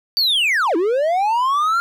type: linear two-way sweep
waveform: triangle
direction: down then up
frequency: 4650 to 313.6 to 1401 Hz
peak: -13 dBFS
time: 0.17-1.8 s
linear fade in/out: 0 ms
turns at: 0.76 s
effects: none